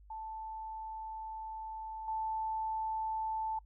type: tone with level steps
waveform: sine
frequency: 880 Hz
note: A5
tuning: in tune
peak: -40 / -33 dBFS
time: 0.1-3.59 s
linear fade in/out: 5 ms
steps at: 2.08 s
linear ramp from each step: 2 ms
effects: noise-tail reverb RT60 0.1 s tail -26 dB re dry + added 50 Hz sine -55 dBFS peak until 3.65 s